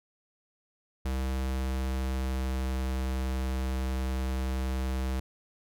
square tone with pitch glide, 65.5 to 65.05 Hz, C2 to C2, +2 to -9 cents, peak -29 dBFS, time 1.05-5.2 s, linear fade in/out 5 ms, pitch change -11 cents, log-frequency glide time 1.26-2.95 s, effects none

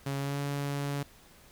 sawtooth tone with pitch glide, 138.59 to 141.99 Hz, C#3 to C#3, 0 to +42 cents, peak -27 dBFS, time 0.06-1.03 s, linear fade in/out 5 ms, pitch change +42 cents, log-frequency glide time 0.18-0.38 s, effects pink hiss -57 dBFS RMS until 1.51 s

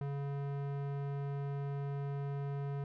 square tone with low-pass filter, 140.7 Hz, C#3, 26 cents sharp, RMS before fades -38 dBFS, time 0.01-2.84 s, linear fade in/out 2 ms, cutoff 1400 Hz, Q 0.52, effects none

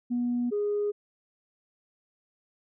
sine tone pair in turn, 242.8 / 413 Hz, B3 / G#4, -29 / -10 cents, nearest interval major sixth, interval 919 cents, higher second, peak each -24 dBFS, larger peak neither, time 0.1-0.51 / 0.51-0.92 s, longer neither, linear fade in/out 20 ms, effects tanh soft clip ceiling -21 dBFS

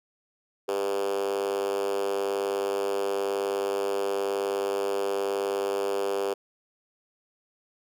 5% pulse tone with high-pass filter, 99 Hz, G2, 18 cents sharp, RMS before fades -28 dBFS, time 0.68-6.34 s, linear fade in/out 10 ms, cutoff 430 Hz, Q 9.4, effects none

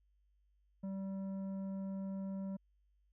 sine tone with tanh clipping, 193.4 Hz, G3, 23 cents flat, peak -40 dBFS, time 0.83-2.57 s, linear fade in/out 10 ms, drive 9 dB, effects added 50 Hz sine -70 dBFS peak until 3.12 s

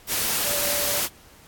sine tone in noise, 580 Hz, D5, 22 cents flat, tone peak -31 dBFS, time 0.42-1.01 s, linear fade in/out 50 ms, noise white, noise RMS -24 dBFS, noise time 0.07-1.09 s, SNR -10 dB, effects pink hiss -51 dBFS RMS until 1.47 s + AAC 64 kbps

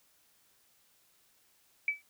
sine tone with exponential decay, 2300 Hz, D7, 37 cents flat, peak -23 dBFS, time 1.88-2.02 s, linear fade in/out 2 ms, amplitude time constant 29 ms, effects white hiss -68 dBFS RMS until 2.09 s

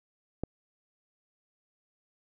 click, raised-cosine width 2 ms, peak -18 dBFS, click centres 0.436 s, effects none

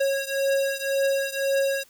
square beating tone pair, 547 / 548.9 Hz, C#5 / C#5, -23 / -17 cents, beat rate 1.9 Hz, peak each -25 / -27 dBFS, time 0-1.84 s, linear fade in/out 10 ms, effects white hiss -57 dBFS RMS until 1.89 s

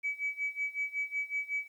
sine tone with tremolo, 2285 Hz, D7, 48 cents flat, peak -28 dBFS, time 0.03-1.68 s, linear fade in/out 20 ms, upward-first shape sine, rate 5.4 Hz, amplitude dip 90%, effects tanh soft clip ceiling -24 dBFS + 11-bit

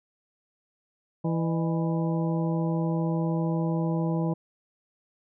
harmonic tone with a mistuned harmonic, 164.81 Hz, E3, in tune, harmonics 1 / 2 / 3 / 4 / 5 / 6, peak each -25 / -31 / -35 / -37 / -39 / -41 dBFS, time 1.24-4.34 s, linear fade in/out 10 ms, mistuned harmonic 4, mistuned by -120 cents, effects none

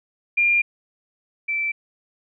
sine tone pair in turn, 2400 / 2330 Hz, D7 / D7, +37 / -14 cents, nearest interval minor second, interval 51 cents, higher first, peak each -15 / -21 dBFS, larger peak first, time 0.37-0.62 / 1.48-1.72 s, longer first, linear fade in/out 10 ms, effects none

